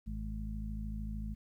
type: harmonic tone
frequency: 53.3 Hz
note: G#1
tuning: 46 cents sharp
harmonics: 1 / 2 / 3 / 4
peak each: -38 / -46 / -48 / -43 dBFS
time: 0.06-1.35 s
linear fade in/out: 20 ms
effects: 12-bit